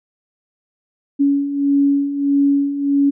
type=beating tone pair; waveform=sine; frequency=280 / 281.6 Hz; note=C#4 / C#4; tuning=+18 / +27 cents; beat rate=1.6 Hz; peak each=-20 / -14 dBFS; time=1.19-3.11 s; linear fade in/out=20 ms; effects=none